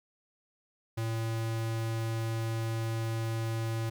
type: tone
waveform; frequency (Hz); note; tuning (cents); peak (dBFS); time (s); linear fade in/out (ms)
square; 113.1; A2; +48; -31; 0.97-3.9; 10
effects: 12-bit